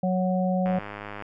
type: harmonic tone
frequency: 184.4 Hz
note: F#3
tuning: 6 cents flat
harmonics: 1 / 3 / 4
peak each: -23 / -28 / -30 dBFS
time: 0.03-0.79 s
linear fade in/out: 5 ms
type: click train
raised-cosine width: 0.5 ms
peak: -21 dBFS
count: 59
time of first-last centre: 0.66-1.223 s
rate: 103 Hz
effects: none